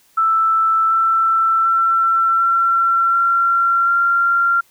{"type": "tone with pitch steps", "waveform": "sine", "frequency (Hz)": [1323, 1334.5, 1346.1, 1357.8, 1369.7, 1381.6], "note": ["E6", "E6", "E6", "F6", "F6", "F6"], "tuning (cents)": [6, 21, 36, -49, -34, -19], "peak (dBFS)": -12, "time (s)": [0.17, 4.61], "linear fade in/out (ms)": 10, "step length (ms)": 740, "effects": ["white hiss -55 dBFS RMS until 4.7 s"]}